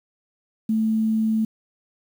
sine tone with quantisation, 220 Hz, A3, in tune, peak -18 dBFS, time 0.69-1.45 s, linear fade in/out 5 ms, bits 8, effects none

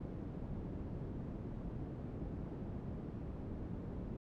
white low-pass noise, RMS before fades -44 dBFS, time 0-4.17 s, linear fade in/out 10 ms, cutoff 230 Hz, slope 12 dB/octave, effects none

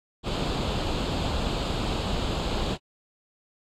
pink noise with comb filter, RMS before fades -27 dBFS, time 0.23-2.78 s, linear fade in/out 50 ms, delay 0.26 ms, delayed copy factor +0.65, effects low-pass 4000 Hz 12 dB/octave + AAC 64 kbps

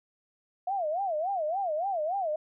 sine tone with vibrato, 695 Hz, F5, 9 cents flat, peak -27 dBFS, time 0.67-2.36 s, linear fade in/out 5 ms, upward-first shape sine, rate 3.5 Hz, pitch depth 250 cents each way, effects none

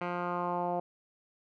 10% pulse tone with low-pass filter sweep, 176.2 Hz, F3, 16 cents sharp, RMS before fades -33 dBFS, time 0.01-0.8 s, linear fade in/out 5 ms, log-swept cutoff 1900 to 700 Hz, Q 2.8, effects none

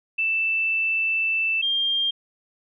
sine tone pair in turn, 2652 / 3200 Hz, E7 / G7, +10 / +35 cents, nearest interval minor third, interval 325 cents, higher second, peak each -20 dBFS, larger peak neither, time 0.18-1.62 / 1.62-2.11 s, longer first, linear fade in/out 10 ms, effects none

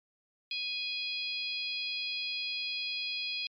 harmonic tone with a mistuned harmonic, 830 Hz, G#5, 1 cent flat, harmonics 3 / 4 / 5 / 6, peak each -37 / -38 / -39 / -40 dBFS, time 0.51-3.47 s, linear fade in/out 2 ms, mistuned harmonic 6, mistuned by -39 cents, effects MP3 32 kbps

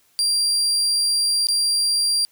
35% pulse tone with dropouts, 4749 Hz, D8, 18 cents sharp, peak -16 dBFS, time 0.19-2.25 s, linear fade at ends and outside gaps 0 ms, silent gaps 1.47-1.486 s, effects white hiss -60 dBFS RMS until 2.31 s

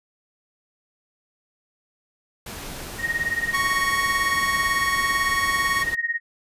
pink noise, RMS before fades -35 dBFS, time 2.46-5.95 s, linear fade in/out 5 ms
sine tone with tremolo, 1866 Hz, A#6, 1 cent sharp, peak -18 dBFS, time 2.98-6.2 s, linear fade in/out 50 ms, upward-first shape triangle, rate 18 Hz, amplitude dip 95%
sawtooth tone, 1108.7 Hz, C#6, in tune, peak -19 dBFS, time 3.53-5.84 s, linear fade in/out 20 ms
effects resampled to 32000 Hz

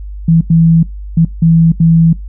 sine tone bursts at uneven times, 164.81 Hz, E3, in tune, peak -4 dBFS, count 5, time 0.28-0.41 / 0.5-0.83 / 1.17-1.25 / 1.42-1.72 / 1.8-2.13 s, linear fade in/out 5 ms, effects noise-tail reverb RT60 0.2 s tail -23 dB re dry + added 50 Hz sine -22 dBFS peak until 2.28 s

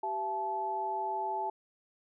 sine tone cluster, 387.8 / 674 / 867 Hz, G4 / E5 / A5, -19 / +38 / -26 cents, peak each -40 / -40 / -32 dBFS, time 0.03-1.5 s, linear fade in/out 5 ms, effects none

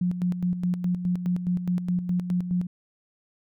sine tone with tremolo, 178.6 Hz, F3, 39 cents sharp, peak -21 dBFS, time 0.01-2.67 s, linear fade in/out 5 ms, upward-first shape square, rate 4.8 Hz, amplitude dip 60%, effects none

